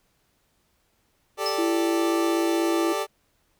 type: chord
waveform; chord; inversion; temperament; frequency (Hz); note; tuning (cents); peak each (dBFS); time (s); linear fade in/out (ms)
25% pulse; G suspended second; none; equal; 392 / 440 / 587.3; G4 / A4 / D5; 0 / 0 / 0; -26; 1.37-3.07; 50
type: tone with exponential decay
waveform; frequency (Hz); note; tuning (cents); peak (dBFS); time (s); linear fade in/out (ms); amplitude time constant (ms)
triangle; 5180; E8; -31; -23; 1.46-1.73; 1; 58
type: tone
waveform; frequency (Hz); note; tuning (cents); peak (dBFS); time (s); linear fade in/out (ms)
sine; 335.6; E4; +31; -22; 1.58-2.93; 10
effects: pink hiss -68 dBFS RMS until 3.59 s